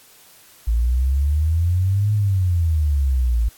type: exponential two-way sweep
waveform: sine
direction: up then down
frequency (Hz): 55 to 106.5 to 55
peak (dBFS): -15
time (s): 0.67-3.49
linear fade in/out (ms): 10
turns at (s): 2.13
effects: white hiss -49 dBFS RMS until 3.57 s + AAC 64 kbps